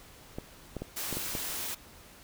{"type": "clicks", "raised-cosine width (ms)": 2, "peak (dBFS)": -22, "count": 6, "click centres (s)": [0.385, 0.767, 0.82, 1.127, 1.17, 1.352]}
{"type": "noise", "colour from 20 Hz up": "white", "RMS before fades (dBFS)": -36, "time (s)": [0.96, 1.75], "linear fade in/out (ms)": 10}
{"effects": ["pink hiss -53 dBFS RMS until 2.23 s"]}